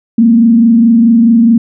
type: tone with frequency modulation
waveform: sine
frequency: 230.2 Hz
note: A#3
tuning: 22 cents flat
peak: -3 dBFS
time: 0.18-1.58 s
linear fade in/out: 5 ms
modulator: 24.7 Hz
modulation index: 0.52
effects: none